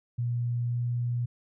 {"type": "tone with pitch glide", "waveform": "sine", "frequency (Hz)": [120, 120.76], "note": ["B2", "B2"], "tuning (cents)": [-49, -38], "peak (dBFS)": -26, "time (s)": [0.18, 1.26], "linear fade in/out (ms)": 10, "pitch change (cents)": 11, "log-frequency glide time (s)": [0.67, 0.78], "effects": []}